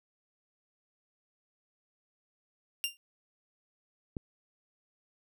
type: tone with exponential decay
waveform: sawtooth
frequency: 2791 Hz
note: F7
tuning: 2 cents flat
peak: -23 dBFS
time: 2.84-2.97 s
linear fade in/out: 0 ms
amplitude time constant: 28 ms
type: click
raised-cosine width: 3 ms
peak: -23 dBFS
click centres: 4.168 s
effects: none